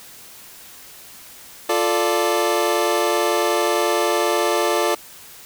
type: chord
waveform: 25% pulse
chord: D minor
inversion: first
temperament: equal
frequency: 349.2 / 440 / 587.3 Hz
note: F4 / A4 / D5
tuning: 0 / 0 / 0 cents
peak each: -18 dBFS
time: 1.69-4.95 s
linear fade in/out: 5 ms
effects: white hiss -42 dBFS RMS until 5.45 s